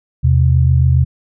sine tone pair together, 81.33 / 128.6 Hz, E2 / C3, -23 / -30 cents, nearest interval minor sixth, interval 793 cents, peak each -11 dBFS, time 0.23-1.05 s, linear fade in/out 20 ms, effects none

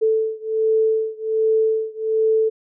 sine beating tone pair, 440 / 441.3 Hz, A4 / A4, 0 / +5 cents, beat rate 1.3 Hz, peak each -19 / -20 dBFS, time 0.01-2.5 s, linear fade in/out 20 ms, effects none

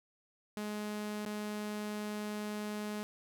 sawtooth tone with dropouts, 210 Hz, G#3, 19 cents sharp, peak -33 dBFS, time 0.57-3.03 s, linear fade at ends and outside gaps 0 ms, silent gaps 1.252-1.262 s, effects none

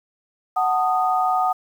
sine tone cluster, 743 / 888 / 1239 Hz, F#5 / A5 / D#6, +7 / +16 / -8 cents, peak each -19 / -27 / -22 dBFS, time 0.56-1.53 s, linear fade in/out 10 ms, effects 8-bit

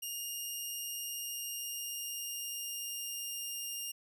10% pulse tone with pitch glide, 2832 to 2814 Hz, F7 to F7, +23 to +12 cents, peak -30 dBFS, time 0.02-3.92 s, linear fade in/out 10 ms, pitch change -11 cents, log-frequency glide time 1.02-3.51 s, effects none

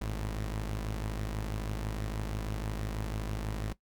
sawtooth tone pair together, 51.91 / 110 Hz, G#1 / A2, 0 / 0 cents, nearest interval octave + minor second, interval 1300 cents, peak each -30 / -36 dBFS, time 0.01-3.73 s, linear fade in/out 5 ms, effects noise-tail reverb RT60 0.1 s tail -17 dB re dry

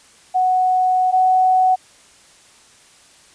sine tone pair in turn, 740 / 744.7 Hz, F#5 / F#5, 0 / +11 cents, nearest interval unison, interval 11 cents, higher second, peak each -13 / -11 dBFS, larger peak second, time 0.34-1.12 / 1.12-1.76 s, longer first, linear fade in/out 20 ms, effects white hiss -49 dBFS RMS until 3.34 s + resampled to 22050 Hz

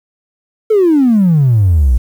triangle exponential sweep, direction down, 450.9 to 56.6 Hz, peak -3 dBFS, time 0.7-1.98 s, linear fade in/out 10 ms, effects tanh soft clip ceiling -3 dBFS + 7-bit

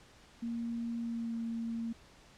sine tone with pitch glide, 233.1 to 229.5 Hz, A#3 to A#3, 0 to -27 cents, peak -34 dBFS, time 0.42-1.93 s, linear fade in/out 10 ms, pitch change -27 cents, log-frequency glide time 1.01-1.35 s, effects pink hiss -59 dBFS RMS until 2.37 s + low-pass 7000 Hz 12 dB/octave

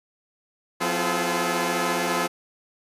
10% pulse tone cluster, 177.7 / 256.6 / 340.9 / 428.6 Hz, F3 / C4 / F4 / A4, +30 / -34 / -42 / -45 cents, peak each -20 dBFS, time 0.8-2.28 s, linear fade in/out 20 ms, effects resampled to 32000 Hz

